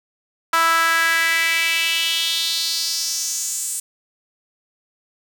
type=tone with high-pass filter sweep; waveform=sawtooth; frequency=329.6 Hz; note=E4; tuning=in tune; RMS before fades=-20 dBFS; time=0.53-3.8 s; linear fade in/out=5 ms; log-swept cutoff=1200 to 8400 Hz; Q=3.7; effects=none